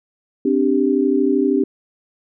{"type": "chord", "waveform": "sine", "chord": "C suspended second", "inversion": "none", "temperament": "just", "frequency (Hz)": [261.6, 294.3, 392.4], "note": ["C4", "D4", "G4"], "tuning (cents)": [0, 4, 2], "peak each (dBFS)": -18, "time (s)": [0.45, 1.64], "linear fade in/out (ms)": 5, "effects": []}